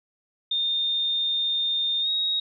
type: tone with pitch glide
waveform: sine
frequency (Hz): 3638 to 3777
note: A#7 to A#7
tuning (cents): -43 to +22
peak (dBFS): -22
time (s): 0.51-2.4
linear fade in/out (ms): 5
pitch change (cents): +65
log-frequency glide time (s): 2.01-2.09
effects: none

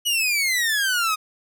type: exponential sweep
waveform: sawtooth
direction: down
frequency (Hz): 2960 to 1240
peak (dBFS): -16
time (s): 0.05-1.16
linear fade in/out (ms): 20
effects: none

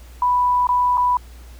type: tone with dropouts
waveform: sine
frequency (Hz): 987.8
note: B5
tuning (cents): 0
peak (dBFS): -14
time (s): 0.22-1.17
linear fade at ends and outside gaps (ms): 2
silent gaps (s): 0.67-0.69 / 0.973-0.978
effects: added 60 Hz sine -38 dBFS peak until 1.59 s + pink hiss -49 dBFS RMS until 1.59 s

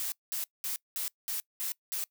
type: noise bursts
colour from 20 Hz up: blue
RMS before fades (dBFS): -34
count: 7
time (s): 0-2.04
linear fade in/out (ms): 0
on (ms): 120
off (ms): 200
effects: noise-tail reverb RT60 0.1 s tail -23 dB re dry

